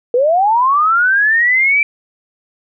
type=linear sweep; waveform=sine; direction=up; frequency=466.2 to 2349 Hz; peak=-9 dBFS; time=0.14-1.83 s; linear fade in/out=2 ms; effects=none